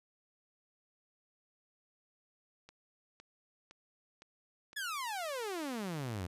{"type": "click train", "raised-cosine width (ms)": 0.2, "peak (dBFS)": -36, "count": 5, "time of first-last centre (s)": [2.69, 4.731], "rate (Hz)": 1.96}
{"type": "exponential sweep", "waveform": "sawtooth", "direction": "down", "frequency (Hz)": [1754, 83.7], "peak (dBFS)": -33, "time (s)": [4.76, 6.27], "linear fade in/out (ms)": 10}
{"effects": ["resampled to 32000 Hz"]}